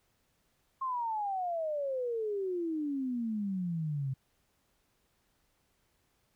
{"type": "exponential sweep", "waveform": "sine", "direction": "down", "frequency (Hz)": [1077, 130], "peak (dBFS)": -31, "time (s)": [0.81, 4.14], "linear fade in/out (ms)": 10, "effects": ["pink hiss -74 dBFS RMS until 6.35 s"]}